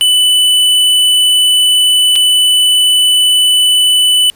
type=tone with dropouts; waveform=square; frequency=2989 Hz; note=F#7; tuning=17 cents sharp; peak=-7 dBFS; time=0.01-4.3 s; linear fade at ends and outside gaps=0 ms; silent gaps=2.156-2.16 s; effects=pink hiss -46 dBFS RMS until 4.35 s + resampled to 32000 Hz